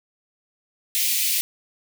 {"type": "high-pass noise", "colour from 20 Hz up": "white", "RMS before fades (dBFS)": -22, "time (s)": [0.95, 1.41], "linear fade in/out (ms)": 0, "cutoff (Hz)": 2100, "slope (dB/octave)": 48, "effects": []}